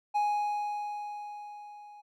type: tone with level ramp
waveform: triangle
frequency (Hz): 830.6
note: G#5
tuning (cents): 0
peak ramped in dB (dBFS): -22 to -46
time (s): 0.14-2.02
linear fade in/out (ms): 20
effects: none